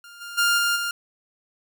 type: tone with level steps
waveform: sawtooth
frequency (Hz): 1403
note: F6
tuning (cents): +8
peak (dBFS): -39 / -31 / -14 / -16 / -21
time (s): 0.04-0.91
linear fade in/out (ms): 2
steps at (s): 0.2 / 0.37 / 0.57 / 0.75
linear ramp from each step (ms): 20
effects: none